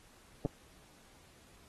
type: clicks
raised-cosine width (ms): 2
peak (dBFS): -20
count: 2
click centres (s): 0.451 / 0.458
effects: pink hiss -62 dBFS RMS until 1.68 s + AAC 32 kbps